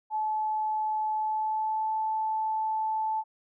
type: tone with pitch glide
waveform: sine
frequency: 863 to 874 Hz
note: A5 to A5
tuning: -34 to -12 cents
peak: -26 dBFS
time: 0.1-3.24 s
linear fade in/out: 50 ms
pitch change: +22 cents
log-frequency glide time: 1.14-1.93 s
effects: none